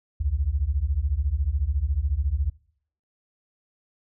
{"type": "beating tone pair", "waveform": "sine", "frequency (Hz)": [63.3, 77.3], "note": ["B1", "D#2"], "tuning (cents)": [43, -11], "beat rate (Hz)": 14, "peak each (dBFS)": [-25, -24], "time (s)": [0.2, 2.5], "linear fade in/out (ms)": 10, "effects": ["noise-tail reverb RT60 0.6 s tail -22 dB re dry"]}